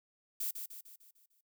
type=noise with echo; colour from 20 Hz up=violet; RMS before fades=-36 dBFS; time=0.4-0.51 s; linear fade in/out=5 ms; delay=150 ms; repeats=6; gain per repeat=-6 dB; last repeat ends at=1.41 s; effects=noise-tail reverb RT60 0.2 s tail -26 dB re dry